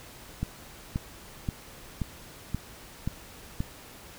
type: click train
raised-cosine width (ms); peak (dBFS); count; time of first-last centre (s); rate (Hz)
5; -16; 7; 0.43-3.605; 1.89
effects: pink hiss -48 dBFS RMS until 4.18 s